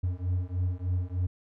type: beating tone pair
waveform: triangle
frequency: 88.8 / 92.1 Hz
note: F2 / F#2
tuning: +29 / -7 cents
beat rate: 3.3 Hz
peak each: -28 dBFS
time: 0.03-1.27 s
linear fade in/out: 10 ms
effects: none